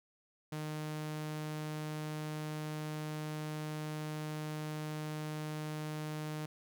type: tone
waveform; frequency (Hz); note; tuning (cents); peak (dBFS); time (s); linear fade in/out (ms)
sawtooth; 153.3; D#3; -25; -34; 0.52-6.46; 5
effects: none